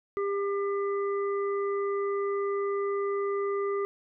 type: harmonic tone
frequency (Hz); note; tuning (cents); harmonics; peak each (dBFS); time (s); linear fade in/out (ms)
399.8; G4; +34; 1 / 3 / 5; -27 / -35 / -44; 0.17-3.85; 0
effects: none